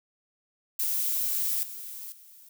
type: noise with level steps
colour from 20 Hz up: violet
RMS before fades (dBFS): -28 / -40 / -52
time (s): 0.79-2.49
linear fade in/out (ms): 5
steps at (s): 1.63 / 2.12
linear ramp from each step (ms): 2
effects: none

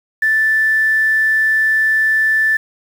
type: tone with quantisation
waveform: sine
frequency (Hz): 1760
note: A6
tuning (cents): 0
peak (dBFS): -11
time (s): 0.22-2.57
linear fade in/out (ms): 5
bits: 6
effects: none

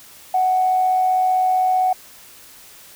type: tone with amplitude modulation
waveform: sine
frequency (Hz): 743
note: F#5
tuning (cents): +7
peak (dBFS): -12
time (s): 0.34-1.93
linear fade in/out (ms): 5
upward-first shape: sine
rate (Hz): 95.5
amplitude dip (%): 35
effects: tanh soft clip ceiling -8 dBFS + white hiss -44 dBFS RMS until 2.95 s

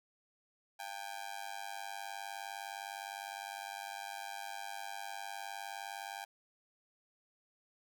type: tone with amplitude modulation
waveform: sawtooth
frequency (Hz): 797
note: G5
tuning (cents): +28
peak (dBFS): -34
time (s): 0.79-6.25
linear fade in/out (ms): 10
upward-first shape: sine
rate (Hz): 99.7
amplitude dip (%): 100
effects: none

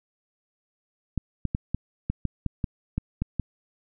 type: clicks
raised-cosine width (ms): 5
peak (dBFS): -13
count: 11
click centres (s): 1.177 / 1.453 / 1.549 / 1.746 / 2.1 / 2.253 / 2.463 / 2.642 / 2.98 / 3.22 / 3.397
effects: none

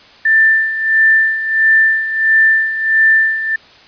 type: tone with tremolo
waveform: sine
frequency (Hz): 1777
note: A6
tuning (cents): +17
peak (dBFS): -6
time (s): 0.25-3.56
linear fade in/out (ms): 5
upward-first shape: sine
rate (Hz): 1.5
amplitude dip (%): 70
effects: white hiss -42 dBFS RMS until 3.87 s + resampled to 11025 Hz

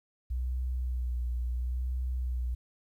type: tone with vibrato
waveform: sine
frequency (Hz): 61.74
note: B1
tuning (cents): 0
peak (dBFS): -29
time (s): 0.3-2.55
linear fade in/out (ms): 10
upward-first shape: sine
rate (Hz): 0.73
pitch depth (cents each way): 37
effects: 11-bit

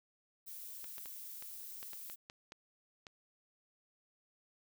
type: noise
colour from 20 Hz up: violet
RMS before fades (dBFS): -48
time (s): 0.46-2.16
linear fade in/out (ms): 20
type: clicks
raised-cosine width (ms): 0.2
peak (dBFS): -32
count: 10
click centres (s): 0.843 / 0.982 / 1.058 / 1.424 / 1.829 / 1.933 / 2.099 / 2.299 / 2.521 / 3.068
effects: none

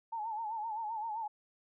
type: tone with vibrato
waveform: sine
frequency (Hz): 880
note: A5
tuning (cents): 0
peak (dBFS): -35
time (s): 0.12-1.28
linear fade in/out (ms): 10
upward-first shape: sine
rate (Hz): 7.7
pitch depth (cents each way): 88
effects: none

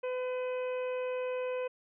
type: harmonic tone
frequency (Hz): 505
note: B4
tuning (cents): +39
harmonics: 1 / 2 / 3 / 4 / 5 / 6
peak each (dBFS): -32 / -44 / -50 / -54 / -46 / -58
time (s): 0.03-1.68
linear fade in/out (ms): 10
effects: none

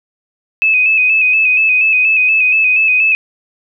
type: tone with vibrato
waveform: sine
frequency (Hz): 2556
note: D#7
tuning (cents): +46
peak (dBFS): -8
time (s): 0.62-3.15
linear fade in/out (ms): 0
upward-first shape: square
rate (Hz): 4.2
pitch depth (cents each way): 37
effects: none

